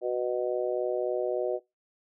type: harmonic tone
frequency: 123.47 Hz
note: B2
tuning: in tune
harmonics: 3 / 4 / 5 / 6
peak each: -30 / -31 / -31 / -40 dBFS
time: 0.01-1.6 s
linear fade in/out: 50 ms
effects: noise-tail reverb RT60 0.2 s tail -22 dB re dry